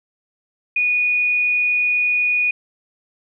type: tone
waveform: sine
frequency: 2463 Hz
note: D#7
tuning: 18 cents flat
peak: -15 dBFS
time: 0.76-2.51 s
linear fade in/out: 5 ms
effects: none